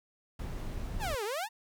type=noise; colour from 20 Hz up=brown; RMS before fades=-37 dBFS; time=0.39-1.15 s; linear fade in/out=5 ms
type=exponential two-way sweep; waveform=sawtooth; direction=down then up; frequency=961 to 392 to 951 Hz; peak=-29 dBFS; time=0.99-1.49 s; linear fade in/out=50 ms; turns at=1.24 s
effects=none